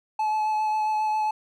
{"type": "tone with vibrato", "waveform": "triangle", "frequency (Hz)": 860, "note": "A5", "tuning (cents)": -40, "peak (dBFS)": -20, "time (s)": [0.19, 1.31], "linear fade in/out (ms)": 5, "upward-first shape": "sine", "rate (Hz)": 7.4, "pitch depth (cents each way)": 15, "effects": []}